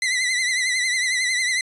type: tone with vibrato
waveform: sawtooth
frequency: 2015 Hz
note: B6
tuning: 34 cents sharp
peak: -16 dBFS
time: 0.02-1.61 s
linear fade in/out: 2 ms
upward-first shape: triangle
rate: 11 Hz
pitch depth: 78 cents each way
effects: resampled to 24000 Hz